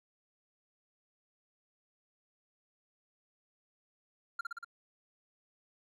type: tone with echo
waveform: triangle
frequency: 1390 Hz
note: F6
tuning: 9 cents flat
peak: -31 dBFS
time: 4.39-4.41 s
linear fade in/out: 5 ms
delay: 59 ms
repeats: 4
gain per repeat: -2 dB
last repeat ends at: 4.646 s
effects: none